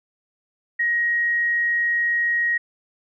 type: tone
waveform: sine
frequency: 1887 Hz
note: A#6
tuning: 21 cents sharp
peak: -18 dBFS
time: 0.79-2.58 s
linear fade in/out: 10 ms
effects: none